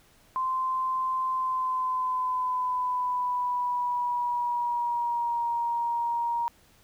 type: tone with pitch glide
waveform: sine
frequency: 1038 to 940.9 Hz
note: C6 to A#5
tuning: -14 to +16 cents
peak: -25 dBFS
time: 0.36-6.48 s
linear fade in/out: 0 ms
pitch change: -170 cents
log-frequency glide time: 1.3-5.46 s
effects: pink hiss -60 dBFS RMS until 6.83 s